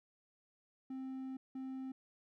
triangle tone bursts at uneven times, 263 Hz, C4, 9 cents sharp, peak -39 dBFS, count 2, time 0.9-1.37 / 1.55-1.92 s, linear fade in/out 5 ms, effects none

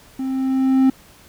triangle tone with level ramp, 263.9 Hz, C4, 15 cents sharp, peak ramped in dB -20 to -8 dBFS, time 0.19-0.9 s, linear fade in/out 5 ms, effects pink hiss -48 dBFS RMS until 1.28 s

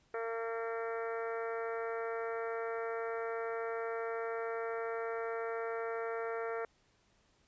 harmonic tone, 228.2 Hz, A#3, 37 cents flat, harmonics 2 / 3 / 4 / 5 / 6 / 7 / 8 / 9 / 10, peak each -37 / -43 / -49 / -50 / -44 / -53 / -48 / -56 / -55 dBFS, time 0.14-6.65 s, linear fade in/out 2 ms, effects pink hiss -71 dBFS RMS until 7.47 s + resampled to 16000 Hz

